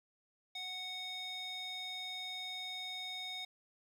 square tone with band-pass filter, 740 Hz, F#5, in tune, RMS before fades -43 dBFS, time 0.55-3.45 s, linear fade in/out 5 ms, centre 3400 Hz, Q 3.9, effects 11-bit

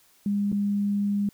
sine tone with dropouts, 202.8 Hz, G#3, 41 cents flat, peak -22 dBFS, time 0.26-1.29 s, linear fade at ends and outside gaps 2 ms, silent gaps 0.518-0.526 s, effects white hiss -60 dBFS RMS until 1.33 s

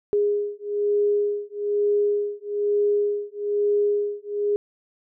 sine beating tone pair, 411.3 / 412.4 Hz, G#4 / G#4, -17 / -12 cents, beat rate 1.1 Hz, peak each -23 dBFS, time 0.13-4.56 s, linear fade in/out 0 ms, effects none

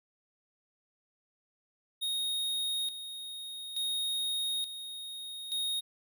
square tone with tremolo, 3729 Hz, A#7, in tune, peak -31 dBFS, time 2.01-5.81 s, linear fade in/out 20 ms, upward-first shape square, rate 0.57 Hz, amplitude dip 65%, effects none

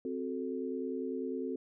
sine chord, F# diminished, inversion second, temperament equal, 261.6 / 370 / 440 Hz, C4 / F#4 / A4, 0 / 0 / 0 cents, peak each -37 / -39 / -39 dBFS, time 0.05-1.56 s, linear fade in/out 2 ms, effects none

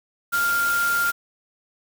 sine tone in noise, 1396.9 Hz, F6, in tune, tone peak -19 dBFS, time 0.32-1.12 s, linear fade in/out 20 ms, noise white, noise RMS -30 dBFS, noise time 0.32-1.12 s, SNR +8 dB, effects none

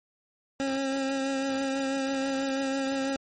25% pulse tone with vibrato, 270.4 Hz, C#4, 43 cents flat, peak -23 dBFS, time 0.6-3.16 s, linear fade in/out 0 ms, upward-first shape triangle, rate 6.1 Hz, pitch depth 26 cents each way, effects MP3 32 kbps

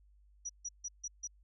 sine tone bursts, 5830 Hz, F#8, 26 cents flat, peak -37 dBFS, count 5, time 0.45-1.275 s, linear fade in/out 10 ms, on 45 ms, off 150 ms, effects added 50 Hz sine -61 dBFS peak until 1.43 s

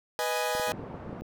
sawtooth chord, G# minor, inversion first, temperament equal, 493.9 / 622.3 / 830.6 Hz, B4 / D#5 / G#5, 0 / 0 / 0 cents, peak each -28 dBFS, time 0.19-0.72 s, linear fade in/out 0 ms
clicks, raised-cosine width 2 ms, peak -27 dBFS, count 9, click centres 0.551 / 0.598 / 0.794 / 0.838 / 0.943 / 1.064 / 1.094 / 1.13 / 1.22 s
pink band-pass noise, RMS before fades -41 dBFS, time 0.67-1.21 s, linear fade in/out 0 ms, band 110 to 880 Hz, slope 12 dB/octave
effects none

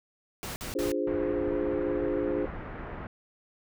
pink noise bursts, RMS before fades -37 dBFS, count 3, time 0.43-0.918 s, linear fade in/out 0 ms, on 130 ms, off 49 ms
sine chord, D half-diminished seventh, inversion none, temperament equal, 293.7 / 349.2 / 415.3 / 523.3 Hz, D4 / F4 / Ab4 / C5, 0 / 0 / 0 / 0 cents, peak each -32 dBFS, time 0.75-2.46 s, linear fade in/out 5 ms
pink low-pass noise, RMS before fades -39 dBFS, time 1.07-3.07 s, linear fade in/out 2 ms, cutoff 1900 Hz, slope 24 dB/octave
effects none

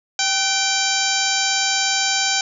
harmonic tone with a mistuned harmonic, 783 Hz, G5, 2 cents flat, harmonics 1 / 2 / 3 / 4 / 5 / 6 / 7 / 8 / 9, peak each -26 / -26 / -26 / -26 / -26 / -26 / -26 / -26 / -26 dBFS, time 0.19-2.41 s, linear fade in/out 2 ms, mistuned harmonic 2, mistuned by -55 cents, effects none

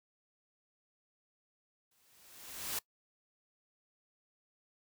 white noise with exponential growth, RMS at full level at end -35 dBFS, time 1.91-2.79 s, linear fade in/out 5 ms, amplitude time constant 190 ms, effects noise-tail reverb RT60 0.1 s tail -22 dB re dry

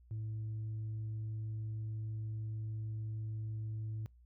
sine tone with tanh clipping, 109.2 Hz, A2, 13 cents flat, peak -38 dBFS, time 0.11-4.06 s, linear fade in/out 0 ms, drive 1 dB, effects noise-tail reverb RT60 0.2 s tail -25 dB re dry + added 60 Hz sine -59 dBFS peak until 4.25 s

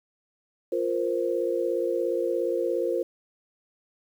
sine chord, F suspended fourth, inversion none, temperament equal, 349.2 / 466.2 / 523.3 Hz, F4 / Bb4 / C5, 0 / 0 / 0 cents, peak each -28 / -28 / -28 dBFS, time 0.72-3.03 s, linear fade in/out 5 ms, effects 9-bit

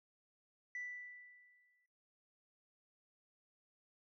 sine tone with exponential decay, 1975.5 Hz, B6, in tune, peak -39 dBFS, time 0.75-1.86 s, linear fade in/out 2 ms, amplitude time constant 240 ms, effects noise-tail reverb RT60 0.9 s tail -20 dB re dry + tanh soft clip ceiling -38 dBFS

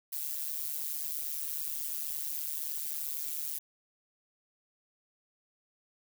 violet noise with amplitude modulation, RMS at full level -32 dBFS, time 0.12-3.59 s, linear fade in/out 10 ms, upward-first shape sine, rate 149 Hz, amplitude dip 100%, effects none

